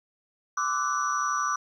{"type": "tone cluster", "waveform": "sine", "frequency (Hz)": [1026, 1169, 1301, 1486, 5870], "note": ["C6", "D6", "E6", "F#6", "F#8"], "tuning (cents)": [-34, -8, -23, 7, -15], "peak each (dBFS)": [-35, -26, -34, -32, -35], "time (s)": [0.57, 1.56], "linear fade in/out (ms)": 5, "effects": ["tanh soft clip ceiling -14 dBFS", "10-bit"]}